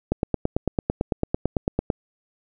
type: click train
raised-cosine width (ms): 2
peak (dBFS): -7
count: 17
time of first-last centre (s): 0.12-1.902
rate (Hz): 8.98
effects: none